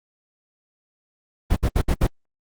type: noise bursts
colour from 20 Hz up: brown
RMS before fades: -17 dBFS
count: 5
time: 1.5-2.071 s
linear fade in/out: 10 ms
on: 63 ms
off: 64 ms
effects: Opus 24 kbps